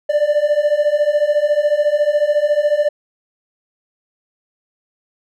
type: beating tone pair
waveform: triangle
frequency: 583 / 597 Hz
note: D5 / D5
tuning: -13 / +28 cents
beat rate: 14 Hz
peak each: -15 / -13 dBFS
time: 0.09-2.89 s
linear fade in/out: 10 ms
effects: none